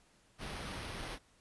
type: noise with sample-and-hold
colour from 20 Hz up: pink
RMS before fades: -43 dBFS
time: 0.38-1.19 s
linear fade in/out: 50 ms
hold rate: 7350 Hz
effects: pink hiss -68 dBFS RMS until 1.4 s + resampled to 24000 Hz